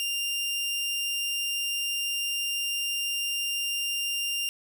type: tone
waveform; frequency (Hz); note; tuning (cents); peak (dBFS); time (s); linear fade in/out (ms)
sawtooth; 2794; F7; 0; -24; 0-4.49; 0
effects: none